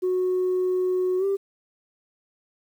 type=tone with pitch glide; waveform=sine; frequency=367.3 to 393.7 Hz; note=F#4 to G4; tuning=-13 to +8 cents; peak=-19 dBFS; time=0.02-1.37 s; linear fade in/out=20 ms; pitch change=+121 cents; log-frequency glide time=1.18-1.25 s; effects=tanh soft clip ceiling -18 dBFS + 9-bit